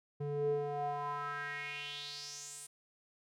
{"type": "tone with band-pass filter sweep", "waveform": "square", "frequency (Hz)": 144.8, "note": "D3", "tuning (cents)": -24, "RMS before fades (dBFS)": -39, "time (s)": [0.2, 2.67], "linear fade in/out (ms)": 10, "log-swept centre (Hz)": [290, 9300], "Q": 4.6, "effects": []}